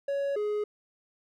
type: tone pair in turn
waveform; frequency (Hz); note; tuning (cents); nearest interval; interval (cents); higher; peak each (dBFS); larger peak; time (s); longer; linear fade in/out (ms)
triangle; 559 / 418.8; C#5 / G#4; +14 / +15; perfect fourth; 499; first; -25; neither; 0.08-0.36 / 0.36-0.64; neither; 5
effects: none